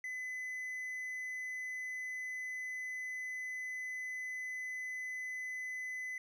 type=tone; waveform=triangle; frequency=2015 Hz; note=B6; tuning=34 cents sharp; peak=-37 dBFS; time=0.04-6.18 s; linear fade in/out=2 ms; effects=none